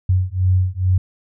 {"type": "beating tone pair", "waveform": "sine", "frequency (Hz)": [91.3, 93.6], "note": ["F#2", "F#2"], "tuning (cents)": [-23, 20], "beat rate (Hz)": 2.3, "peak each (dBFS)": -17, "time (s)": [0.09, 0.98], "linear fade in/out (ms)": 5, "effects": []}